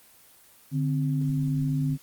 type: tone pair together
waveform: sine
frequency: 146.82 / 261.6 Hz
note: D3 / C4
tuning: 0 / 0 cents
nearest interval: minor seventh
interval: 1000 cents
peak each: -24 / -29 dBFS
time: 0.71-1.98 s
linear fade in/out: 50 ms
effects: white hiss -55 dBFS RMS until 2.02 s + Opus 24 kbps